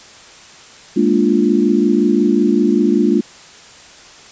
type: chord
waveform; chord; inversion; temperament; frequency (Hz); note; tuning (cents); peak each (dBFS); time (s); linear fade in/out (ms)
sine; Bb dominant seventh; third; equal; 207.7 / 233.1 / 293.7 / 349.2; Ab3 / Bb3 / D4 / F4; 0 / 0 / 0 / 0; -16; 0.96-3.21; 10
effects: white hiss -40 dBFS RMS until 4.31 s + resampled to 16000 Hz